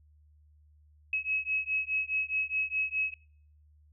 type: beating tone pair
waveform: sine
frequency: 2563 / 2567.8 Hz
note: E7 / E7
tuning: -49 / -46 cents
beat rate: 4.8 Hz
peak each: -32 / -32 dBFS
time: 1.13-3.14 s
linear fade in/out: 2 ms
effects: noise-tail reverb RT60 0.6 s tail -26 dB re dry + added 75 Hz sine -58 dBFS peak until 3.92 s